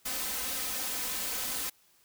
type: noise with comb filter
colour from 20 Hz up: white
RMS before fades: -34 dBFS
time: 0.05-1.7 s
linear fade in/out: 10 ms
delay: 3.9 ms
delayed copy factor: +0.75
effects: white hiss -65 dBFS RMS until 2.04 s